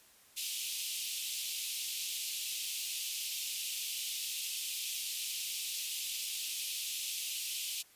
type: high-pass noise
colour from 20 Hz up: pink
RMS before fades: -38 dBFS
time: 0.36-7.83 s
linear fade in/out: 20 ms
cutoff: 2600 Hz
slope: 48 dB/octave
effects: white hiss -62 dBFS RMS until 7.95 s + resampled to 32000 Hz